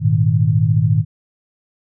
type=chord; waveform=sine; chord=Ab suspended second; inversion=none; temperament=equal with one note detuned; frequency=103.83 / 117.96 / 155.56 Hz; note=Ab2 / Bb2 / Eb3; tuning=0 / +21 / 0 cents; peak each=-16 dBFS; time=0-1.05 s; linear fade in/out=50 ms; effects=none